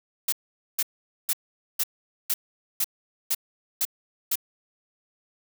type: noise bursts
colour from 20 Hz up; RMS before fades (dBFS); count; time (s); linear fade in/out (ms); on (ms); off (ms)
blue; -24; 9; 0.28-4.356; 5; 44; 460
effects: none